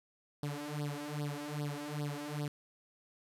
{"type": "tone with flanger", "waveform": "sawtooth", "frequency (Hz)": 146.83, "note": "D3", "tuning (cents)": 0, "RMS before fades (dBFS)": -39, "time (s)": [0.43, 2.48], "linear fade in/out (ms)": 2, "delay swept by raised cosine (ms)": [0.21, 3.71], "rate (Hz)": 2.5, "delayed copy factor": 1, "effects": ["resampled to 32000 Hz", "10-bit"]}